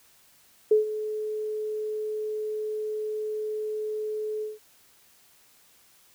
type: tone with ADSR envelope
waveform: sine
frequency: 428.8 Hz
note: A4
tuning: 45 cents flat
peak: -14 dBFS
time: 0.71-4.59 s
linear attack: 6 ms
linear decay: 130 ms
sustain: -14 dB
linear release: 170 ms
effects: white hiss -59 dBFS RMS until 6.14 s